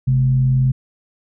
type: tone with frequency modulation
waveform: sine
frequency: 130.7 Hz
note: C3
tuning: 1 cent flat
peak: -12 dBFS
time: 0.07-0.72 s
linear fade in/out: 10 ms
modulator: 80.3 Hz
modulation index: 0.32
effects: none